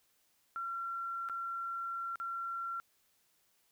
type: tone with dropouts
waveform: sine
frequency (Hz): 1365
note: F6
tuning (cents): -40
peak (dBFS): -36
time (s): 0.56-2.8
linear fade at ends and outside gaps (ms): 0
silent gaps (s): 1.288-1.297 / 2.157-2.2
effects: white hiss -73 dBFS RMS until 3.71 s